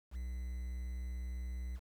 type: tone with quantisation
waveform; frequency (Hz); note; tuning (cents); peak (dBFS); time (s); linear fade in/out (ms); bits
triangle; 61.74; B1; 0; -36; 0.11-1.8; 50; 10
effects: none